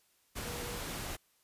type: tone in noise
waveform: sine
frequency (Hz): 482.3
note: B4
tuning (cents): -41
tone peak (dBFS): -46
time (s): 0.44-0.8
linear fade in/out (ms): 20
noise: pink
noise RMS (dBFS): -40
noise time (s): 0.35-1.17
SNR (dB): -9
effects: white hiss -71 dBFS RMS until 1.43 s + resampled to 32000 Hz